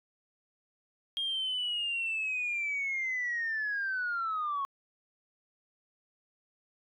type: linear sweep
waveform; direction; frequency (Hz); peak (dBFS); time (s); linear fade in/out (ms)
sine; down; 3243 to 1089; -29; 1.17-4.65; 0
effects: tanh soft clip ceiling -26 dBFS